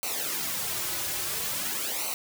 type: noise with flanger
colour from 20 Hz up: white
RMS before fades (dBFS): -31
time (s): 0.03-2.14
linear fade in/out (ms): 0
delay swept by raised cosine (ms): 0.58 to 4.48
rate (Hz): 0.49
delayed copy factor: -0.75
effects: none